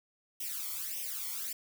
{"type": "noise with flanger", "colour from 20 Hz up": "blue", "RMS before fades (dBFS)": -38, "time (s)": [0.4, 1.53], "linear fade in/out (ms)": 5, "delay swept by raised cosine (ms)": [0.34, 0.93], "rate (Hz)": 1.7, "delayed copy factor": 1, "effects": []}